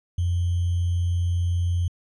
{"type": "tone with sample-and-hold", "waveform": "sine", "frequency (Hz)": 87.31, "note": "F2", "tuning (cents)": 0, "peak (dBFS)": -20, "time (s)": [0.18, 1.88], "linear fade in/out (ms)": 5, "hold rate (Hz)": 3150, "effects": ["resampled to 22050 Hz"]}